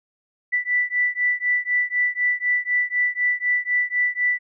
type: beating tone pair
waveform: sine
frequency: 1972 / 1976 Hz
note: B6 / B6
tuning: -3 / 0 cents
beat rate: 4 Hz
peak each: -22 dBFS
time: 0.52-4.39 s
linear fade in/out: 20 ms
effects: none